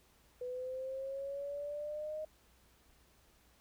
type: linear sweep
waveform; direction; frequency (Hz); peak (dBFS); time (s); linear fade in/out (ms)
sine; up; 493.9 to 622.3; -38; 0.41-2.25; 5
effects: added 60 Hz sine -70 dBFS peak until 3.6 s + pink hiss -68 dBFS RMS until 3.6 s